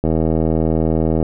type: click train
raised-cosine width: 2 ms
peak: -4 dBFS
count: 96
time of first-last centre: 0.04-1.228 s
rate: 80 Hz
effects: none